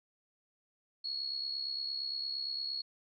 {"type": "tone with amplitude modulation", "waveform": "sine", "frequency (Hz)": 4337, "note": "C#8", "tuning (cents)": -39, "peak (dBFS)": -32, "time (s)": [1.04, 2.82], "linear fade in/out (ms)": 10, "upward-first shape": "sine", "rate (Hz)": 68.7, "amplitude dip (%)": 60, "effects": []}